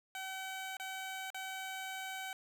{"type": "tone with dropouts", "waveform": "15% pulse", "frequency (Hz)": 762, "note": "G5", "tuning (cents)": -49, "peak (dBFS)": -34, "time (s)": [0.15, 2.33], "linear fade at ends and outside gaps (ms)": 1, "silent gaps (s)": [[0.769, 0.798], [1.303, 1.345]], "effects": []}